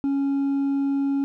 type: tone with hard clipping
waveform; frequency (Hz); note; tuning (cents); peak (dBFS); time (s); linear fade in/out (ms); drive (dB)
sine; 277.2; C#4; 0; -21; 0.04-1.24; 0; 2
effects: none